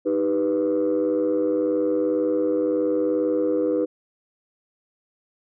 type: chord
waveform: sine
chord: Eb augmented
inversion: none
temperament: equal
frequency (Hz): 311.1 / 392 / 493.9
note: Eb4 / G4 / B4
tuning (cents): 0 / 0 / 0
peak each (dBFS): -22 / -25 / -21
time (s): 0.05-3.86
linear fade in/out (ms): 20
effects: tanh soft clip ceiling -14 dBFS